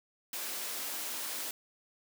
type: high-pass noise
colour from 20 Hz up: white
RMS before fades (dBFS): -38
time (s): 0.33-1.51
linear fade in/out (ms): 2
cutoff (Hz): 230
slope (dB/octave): 24
effects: none